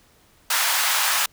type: high-pass noise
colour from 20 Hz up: pink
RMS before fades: -21 dBFS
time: 0.5-1.26 s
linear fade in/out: 5 ms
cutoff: 890 Hz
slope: 24 dB/octave
effects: pink hiss -57 dBFS RMS until 1.32 s